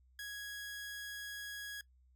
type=tone; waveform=sawtooth; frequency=1661.2 Hz; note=G#6; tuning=in tune; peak=-39 dBFS; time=0.19-1.81 s; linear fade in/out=2 ms; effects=noise-tail reverb RT60 0.1 s tail -19 dB re dry + added 63 Hz sine -64 dBFS peak until 2.15 s